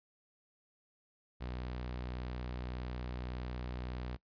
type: tone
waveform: sawtooth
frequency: 61.74 Hz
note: B1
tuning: in tune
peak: -35 dBFS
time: 1.4-4.17 s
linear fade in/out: 20 ms
effects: noise-tail reverb RT60 0.1 s tail -21 dB re dry + resampled to 11025 Hz